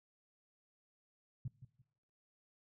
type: tone with echo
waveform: sine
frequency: 126.3 Hz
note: B2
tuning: 39 cents sharp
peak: -37 dBFS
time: 1.45-1.48 s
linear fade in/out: 5 ms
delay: 170 ms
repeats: 2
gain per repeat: -12 dB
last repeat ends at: 1.82 s
effects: noise-tail reverb RT60 1.0 s tail -23 dB re dry